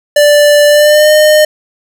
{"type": "tone with pitch glide", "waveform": "square", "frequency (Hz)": [587.3, 610.1], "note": ["D5", "D#5"], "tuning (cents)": [0, -34], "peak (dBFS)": -4, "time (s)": [0.16, 1.45], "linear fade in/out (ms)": 5, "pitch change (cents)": 66, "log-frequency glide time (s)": [0.67, 1.11], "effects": []}